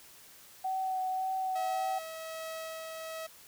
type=tone with vibrato; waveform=sine; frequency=754 Hz; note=F#5; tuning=32 cents sharp; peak=-30 dBFS; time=0.64-1.99 s; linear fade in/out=10 ms; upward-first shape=sine; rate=1.8 Hz; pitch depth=14 cents each way
type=tone with tremolo; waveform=sawtooth; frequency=644 Hz; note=E5; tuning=41 cents flat; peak=-34 dBFS; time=1.55-3.27 s; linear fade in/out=10 ms; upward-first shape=sine; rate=1.3 Hz; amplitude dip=25%
effects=white hiss -55 dBFS RMS until 3.47 s